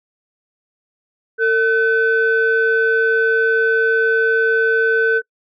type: tone pair together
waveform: sine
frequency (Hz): 451.1 / 1516.1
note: A4 / F#6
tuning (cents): +43 / +42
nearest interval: octave + major sixth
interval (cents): 2099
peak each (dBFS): -14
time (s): 1.38-5.22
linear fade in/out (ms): 50
effects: noise-tail reverb RT60 0.1 s tail -24 dB re dry + tanh soft clip ceiling -7 dBFS